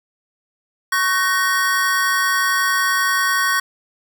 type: chord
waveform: square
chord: F# major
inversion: second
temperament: equal with one note detuned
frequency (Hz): 1108.7 / 1516.3 / 1864.7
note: C#6 / F#6 / A#6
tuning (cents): 0 / +42 / 0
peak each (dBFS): -21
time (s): 0.92-3.6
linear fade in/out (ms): 5
effects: none